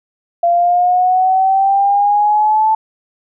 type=exponential sweep; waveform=sine; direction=up; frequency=685 to 880 Hz; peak=-9 dBFS; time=0.43-2.75 s; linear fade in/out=5 ms; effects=none